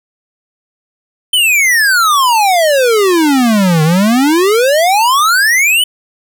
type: exponential two-way sweep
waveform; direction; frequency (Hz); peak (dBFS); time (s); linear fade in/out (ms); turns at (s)
square; down then up; 3113 to 151.6 to 3065; -8; 1.33-5.84; 5; 3.83
effects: none